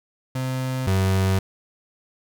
35% pulse tone pair in turn, 129.7 / 95.28 Hz, C3 / G2, -15 / -49 cents, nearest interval perfect fourth, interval 534 cents, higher first, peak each -22 / -16 dBFS, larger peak second, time 0.35-0.87 / 0.87-1.39 s, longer neither, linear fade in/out 5 ms, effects none

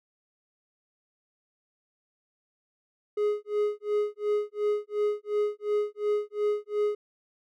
triangle tone with tremolo, 417.5 Hz, G#4, 9 cents sharp, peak -20 dBFS, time 3.17-6.95 s, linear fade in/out 5 ms, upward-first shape sine, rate 2.8 Hz, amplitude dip 100%, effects none

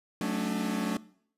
40% pulse chord, D major seventh, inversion first, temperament equal with one note detuned, 185 / 220 / 277.2 / 299.7 Hz, F#3 / A3 / C#4 / D4, 0 / 0 / 0 / +35 cents, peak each -33 / -32 / -35 / -35 dBFS, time 0.21-0.97 s, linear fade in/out 2 ms, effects noise-tail reverb RT60 0.6 s tail -20 dB re dry + resampled to 32000 Hz

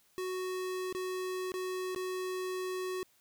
square tone with dropouts, 370 Hz, F#4, in tune, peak -35 dBFS, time 0.18-3.03 s, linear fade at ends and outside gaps 0 ms, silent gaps 0.926-0.949 / 1.519-1.54 / 1.948-1.961 s, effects white hiss -68 dBFS RMS until 3.2 s

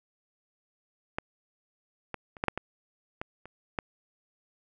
clicks, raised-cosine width 0.5 ms, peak -15 / -19 / -30 / -13 / -9 / -17 / -19 / -30 / -14 dBFS, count 9, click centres 1.185 / 2.143 / 2.368 / 2.439 / 2.483 / 2.576 / 3.215 / 3.456 / 3.788 s, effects none

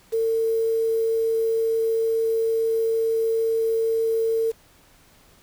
sine tone with quantisation, 451.1 Hz, A4, 43 cents sharp, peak -19 dBFS, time 0.12-4.52 s, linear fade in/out 20 ms, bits 7, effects pink hiss -55 dBFS RMS until 5.42 s

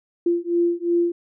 sine beating tone pair, 343.1 / 345.9 Hz, F4 / F4, -31 / -17 cents, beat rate 2.8 Hz, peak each -21 dBFS, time 0.26-1.12 s, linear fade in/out 5 ms, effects none

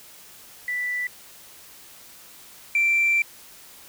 sine tone pair in turn, 1975.5 / 2349 Hz, B6 / D7, 0 / 0 cents, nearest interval minor third, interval 300 cents, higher second, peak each -24 / -16 dBFS, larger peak second, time 0.68-1.07 / 2.75-3.22 s, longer second, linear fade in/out 2 ms, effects tanh soft clip ceiling -14 dBFS + white hiss -47 dBFS RMS until 3.88 s

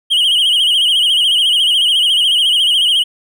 triangle tone with vibrato, 3054 Hz, G7, 46 cents flat, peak -8 dBFS, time 0.1-3.04 s, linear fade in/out 20 ms, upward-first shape sine, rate 14 Hz, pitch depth 110 cents each way, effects none

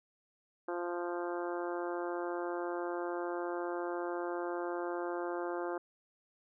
harmonic tone, 174.61 Hz, F3, in tune, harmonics 2 / 3 / 4 / 5 / 6 / 7 / 8 / 9, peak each -37 / -41 / -43 / -45 / -47 / -48 / -49 / -50 dBFS, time 0.68-5.78 s, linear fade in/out 5 ms, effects none

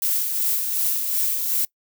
violet noise with tremolo, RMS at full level -21 dBFS, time 0.02-1.65 s, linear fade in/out 2 ms, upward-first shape sine, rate 2.7 Hz, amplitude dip 40%, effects noise-tail reverb RT60 0.1 s tail -23 dB re dry

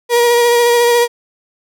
35% pulse tone with vibrato, 476.5 Hz, A#4, 38 cents sharp, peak -7 dBFS, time 0.09-1.08 s, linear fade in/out 50 ms, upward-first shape sine, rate 14 Hz, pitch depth 19 cents each way, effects none

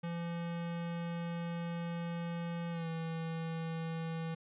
square tone with pitch glide, 170 to 163.55 Hz, F3 to E3, -46 to -13 cents, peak -37 dBFS, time 0.03-4.35 s, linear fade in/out 10 ms, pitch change -67 cents, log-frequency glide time 2.71-2.88 s, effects resampled to 8000 Hz

